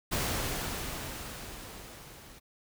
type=noise with level ramp; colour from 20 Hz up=pink; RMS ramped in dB=-30 to -52 dBFS; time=0.11-2.4 s; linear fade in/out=20 ms; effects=none